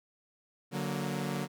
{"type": "chord", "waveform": "sawtooth", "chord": "D augmented", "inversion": "none", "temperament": "equal with one note detuned", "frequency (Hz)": [145.4, 185, 233.1], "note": ["D3", "F#3", "A#3"], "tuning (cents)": [-17, 0, 0], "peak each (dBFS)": [-32, -32, -34], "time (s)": [0.71, 1.48], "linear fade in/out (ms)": 50, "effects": []}